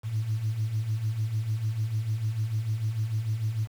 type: beating tone pair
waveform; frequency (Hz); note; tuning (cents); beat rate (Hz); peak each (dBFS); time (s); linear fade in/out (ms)
sine; 104.6 / 111.3; G#2 / A2; +13 / +20; 6.7; -32 / -26; 0.03-3.68; 50
effects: tanh soft clip ceiling -20 dBFS + 8-bit